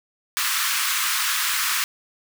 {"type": "high-pass noise", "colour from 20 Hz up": "pink", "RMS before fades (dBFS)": -23, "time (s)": [0.37, 1.84], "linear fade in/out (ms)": 0, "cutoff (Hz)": 1100, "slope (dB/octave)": 48, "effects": []}